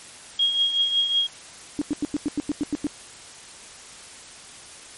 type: tone with tremolo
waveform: sine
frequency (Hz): 3271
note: G#7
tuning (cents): -27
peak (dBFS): -16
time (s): 0.39-1.27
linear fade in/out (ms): 5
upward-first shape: triangle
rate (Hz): 5.4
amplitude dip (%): 65
type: tone bursts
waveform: sine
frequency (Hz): 293.7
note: D4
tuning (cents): 0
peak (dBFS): -20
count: 10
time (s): 1.79-2.868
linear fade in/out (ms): 0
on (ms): 25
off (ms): 92
effects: white hiss -43 dBFS RMS until 4.97 s + MP3 48 kbps